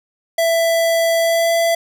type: tone with pitch glide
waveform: square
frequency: 664 to 670.2 Hz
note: E5 to E5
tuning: +12 to +29 cents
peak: -14 dBFS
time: 0.38-1.75 s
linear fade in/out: 5 ms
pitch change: +17 cents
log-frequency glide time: 1.19-1.52 s
effects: none